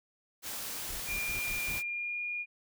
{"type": "noise", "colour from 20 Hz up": "white", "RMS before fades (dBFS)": -39, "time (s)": [0.42, 1.83], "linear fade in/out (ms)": 50}
{"type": "noise bursts", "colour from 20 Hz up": "brown", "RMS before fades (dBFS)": -44, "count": 5, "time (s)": [0.89, 1.784], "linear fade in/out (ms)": 0, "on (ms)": 110, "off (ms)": 86}
{"type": "tone with pitch glide", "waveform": "sine", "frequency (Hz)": [2400, 2429], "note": ["D7", "D#7"], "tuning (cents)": [37, -42], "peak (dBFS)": -33, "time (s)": [1.06, 2.46], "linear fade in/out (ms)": 50, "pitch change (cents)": 21, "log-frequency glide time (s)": [1.79, 2.21]}
{"effects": []}